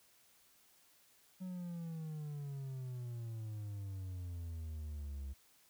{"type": "exponential sweep", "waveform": "triangle", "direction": "down", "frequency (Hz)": [187.2, 66.8], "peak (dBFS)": -39, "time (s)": [1.4, 5.34], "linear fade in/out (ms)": 20, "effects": ["white hiss -68 dBFS RMS until 5.69 s"]}